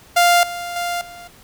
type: tone with level steps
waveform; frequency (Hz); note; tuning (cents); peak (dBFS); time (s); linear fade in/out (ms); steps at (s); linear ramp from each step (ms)
sawtooth; 698.5; F5; 0; -7 / -22 / -17 / -32; 0.16-1.28; 10; 0.43 / 0.76 / 1.01; 2
effects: pink hiss -47 dBFS RMS until 1.43 s